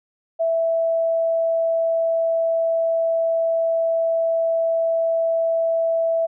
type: tone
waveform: sine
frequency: 659.3 Hz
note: E5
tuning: in tune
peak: -17 dBFS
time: 0.39-6.27 s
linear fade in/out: 20 ms
effects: none